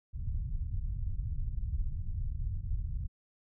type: low-pass noise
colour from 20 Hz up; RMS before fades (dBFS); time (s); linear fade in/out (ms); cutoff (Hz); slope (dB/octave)
pink; -34; 0.13-3.08; 20; 110; 24
effects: none